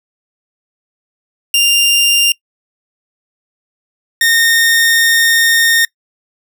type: tone pair in turn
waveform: sawtooth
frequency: 2794 / 1837.5 Hz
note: F7 / A#6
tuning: 0 / -25 cents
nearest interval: perfect fifth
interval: 725 cents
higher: first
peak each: -5 dBFS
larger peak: neither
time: 1.54-2.32 / 4.21-5.85 s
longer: second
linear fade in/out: 2 ms
effects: noise-tail reverb RT60 0.1 s tail -24 dB re dry